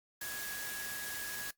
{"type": "tone in noise", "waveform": "sine", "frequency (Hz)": 1665, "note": "G#6", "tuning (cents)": 4, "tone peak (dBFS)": -42, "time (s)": [0.21, 1.51], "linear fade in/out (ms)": 5, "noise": "white", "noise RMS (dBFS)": -42, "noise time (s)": [0.21, 1.51], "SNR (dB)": -3, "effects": ["noise-tail reverb RT60 0.1 s tail -17 dB re dry", "Opus 48 kbps"]}